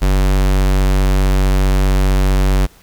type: tone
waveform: square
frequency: 47.67 Hz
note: G1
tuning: 48 cents flat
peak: -11 dBFS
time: 0.01-2.67 s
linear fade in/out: 20 ms
effects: pink hiss -47 dBFS RMS until 2.82 s